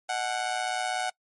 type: tone with amplitude modulation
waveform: sawtooth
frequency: 740 Hz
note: F#5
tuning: in tune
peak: -20 dBFS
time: 0.09-1.1 s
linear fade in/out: 5 ms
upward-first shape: sine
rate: 116 Hz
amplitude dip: 75%
effects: noise-tail reverb RT60 0.1 s tail -25 dB re dry + MP3 48 kbps